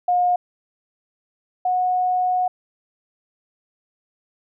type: tone pair in turn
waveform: sine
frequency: 716 / 731 Hz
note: F5 / F#5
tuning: +43 / -21 cents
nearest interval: unison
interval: 36 cents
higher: second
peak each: -15 / -17 dBFS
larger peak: first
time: 0.08-0.36 / 1.65-2.48 s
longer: second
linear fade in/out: 5 ms
effects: none